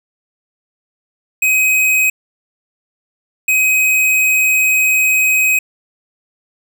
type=tone bursts at uneven times; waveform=square; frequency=2526 Hz; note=D#7; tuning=26 cents sharp; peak=-11 dBFS; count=2; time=1.42-2.1 / 3.48-5.59 s; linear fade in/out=5 ms; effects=none